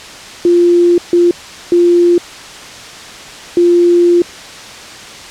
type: tone bursts at uneven times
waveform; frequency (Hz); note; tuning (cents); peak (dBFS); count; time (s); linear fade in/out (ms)
sine; 348; F4; -6; -5; 4; 0.45-0.98 / 1.13-1.31 / 1.72-2.18 / 3.57-4.22; 2
effects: white hiss -30 dBFS RMS until 5.3 s + low-pass 6000 Hz 12 dB/octave